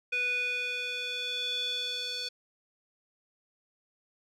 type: tone with band-pass filter sweep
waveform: square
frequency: 493.9 Hz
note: B4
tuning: in tune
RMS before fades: -33 dBFS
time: 0.12-2.29 s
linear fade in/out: 10 ms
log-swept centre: 2400 to 4100 Hz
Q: 6.1
effects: none